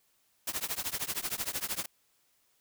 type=noise with tremolo; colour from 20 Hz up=white; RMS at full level=-31 dBFS; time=0.47-1.86 s; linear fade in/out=5 ms; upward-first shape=triangle; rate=13 Hz; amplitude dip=100%; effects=white hiss -71 dBFS RMS until 2.6 s